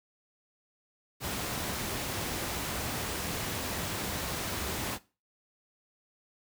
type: noise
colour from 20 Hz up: pink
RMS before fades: -34 dBFS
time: 1.2-4.99 s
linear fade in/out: 50 ms
effects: noise-tail reverb RT60 0.3 s tail -18 dB re dry + high-pass 60 Hz 12 dB/octave